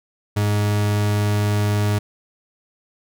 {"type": "tone", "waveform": "40% pulse", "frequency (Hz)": 103.83, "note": "G#2", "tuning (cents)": 0, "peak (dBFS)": -16, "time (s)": [0.36, 1.99], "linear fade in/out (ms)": 10, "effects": []}